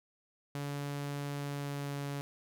sawtooth tone with pitch glide, 142.9 to 141.67 Hz, D3 to C#3, -47 to +38 cents, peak -32 dBFS, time 0.55-2.21 s, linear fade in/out 0 ms, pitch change -15 cents, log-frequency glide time 1.36-2.05 s, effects none

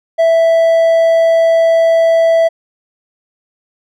triangle tone, 659.3 Hz, E5, in tune, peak -5 dBFS, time 0.18-2.49 s, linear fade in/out 20 ms, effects none

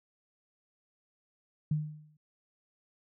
sine tone with exponential decay, 152.2 Hz, D#3, 38 cents flat, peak -24 dBFS, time 1.71-2.17 s, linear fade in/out 5 ms, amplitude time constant 98 ms, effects none

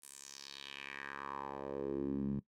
10% pulse tone with band-pass filter sweep, 69.3 Hz, C#2, in tune, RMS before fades -42 dBFS, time 0.02-2.4 s, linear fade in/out 10 ms, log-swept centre 10000 to 170 Hz, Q 3, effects noise-tail reverb RT60 0.1 s tail -18 dB re dry

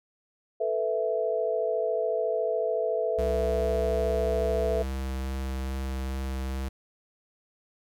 sine chord, A suspended second, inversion none, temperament equal, 440 / 493.9 / 659.3 Hz, A4 / B4 / E5, 0 / 0 / 0 cents, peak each -29 / -30 / -28 dBFS, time 0.6-4.83 s, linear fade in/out 10 ms
square tone with vibrato, 66.1 Hz, C2, 18 cents sharp, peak -30 dBFS, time 3.18-6.69 s, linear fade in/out 10 ms, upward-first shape sine, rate 2.4 Hz, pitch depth 10 cents each way
effects none

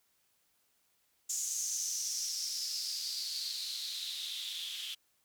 blue noise with band-pass filter sweep, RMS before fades -38 dBFS, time 1.29-4.95 s, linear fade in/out 10 ms, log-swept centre 6800 to 3200 Hz, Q 6.3, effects white hiss -74 dBFS RMS until 5.24 s

